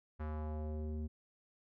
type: tone with low-pass filter sweep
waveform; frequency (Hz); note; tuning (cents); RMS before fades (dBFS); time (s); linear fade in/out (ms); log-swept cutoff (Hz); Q
square; 76.9; D#2; -20; -40; 0.19-1.08; 20; 1500 to 270; 1.5
effects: none